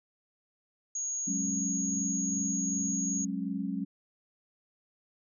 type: tone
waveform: sine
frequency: 6645 Hz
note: G#8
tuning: in tune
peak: -31 dBFS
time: 0.95-3.25 s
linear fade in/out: 5 ms
type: chord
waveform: sine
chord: F# suspended second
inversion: none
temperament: equal with one note detuned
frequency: 185 / 207.7 / 273.2 Hz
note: F#3 / G#3 / C#4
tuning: 0 / 0 / -25 cents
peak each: -35 dBFS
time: 1.27-3.85 s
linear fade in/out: 10 ms
effects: none